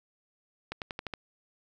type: accelerating click train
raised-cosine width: 0.3 ms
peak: -19 dBFS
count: 6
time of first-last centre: 0.72-1.138 s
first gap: 98 ms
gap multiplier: 0.92
effects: none